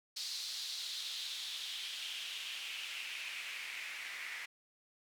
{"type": "noise with band-pass filter sweep", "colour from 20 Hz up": "white", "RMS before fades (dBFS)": -43, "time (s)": [0.16, 4.46], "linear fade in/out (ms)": 10, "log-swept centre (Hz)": [4500, 2000], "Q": 3.4, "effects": []}